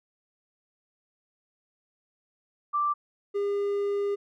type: tone pair in turn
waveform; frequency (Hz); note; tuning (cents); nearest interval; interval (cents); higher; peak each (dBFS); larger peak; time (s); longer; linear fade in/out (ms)
sine / triangle; 1174.7 / 404.2; D6 / G#4; 0 / -47; octave + tritone; 1847; first; -23; neither; 2.73-2.94 / 3.34-4.16; second; 20
effects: none

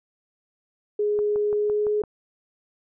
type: tone with pitch glide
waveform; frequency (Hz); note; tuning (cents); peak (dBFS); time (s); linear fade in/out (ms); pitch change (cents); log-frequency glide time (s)
sine; 416.8 to 420.4; G#4 to G#4; +6 to +21; -20; 0.99-2.02; 5; +15; 1.54-1.89
type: click train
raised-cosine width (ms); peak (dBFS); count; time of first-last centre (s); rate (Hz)
1; -24; 6; 1.19-2.037; 5.9
effects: none

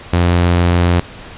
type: tone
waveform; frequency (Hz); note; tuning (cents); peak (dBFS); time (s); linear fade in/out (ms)
sawtooth; 87.31; F2; 0; -6; 0.13-1; 5
effects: pink hiss -34 dBFS RMS until 1.37 s + resampled to 8000 Hz

